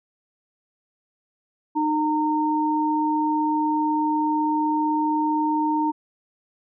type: tone pair together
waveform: sine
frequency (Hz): 305.9 / 918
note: D#4 / A#5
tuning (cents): -29 / -27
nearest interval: octave + perfect fifth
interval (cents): 1902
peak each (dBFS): -22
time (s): 1.75-5.92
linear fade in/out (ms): 20
effects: none